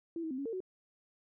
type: tone with pitch steps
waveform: sine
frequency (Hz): 333.6 / 319.8 / 259 / 278.9 / 454.5 / 372.3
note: E4 / D#4 / C4 / C#4 / A#4 / F#4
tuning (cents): +21 / +48 / -17 / +11 / -44 / +11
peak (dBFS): -35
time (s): 0.16-0.604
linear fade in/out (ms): 2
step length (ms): 74
effects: none